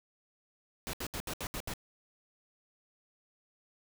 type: noise bursts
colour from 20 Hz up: pink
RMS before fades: -38 dBFS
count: 7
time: 0.87-1.737 s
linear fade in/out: 0 ms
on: 63 ms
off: 71 ms
effects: none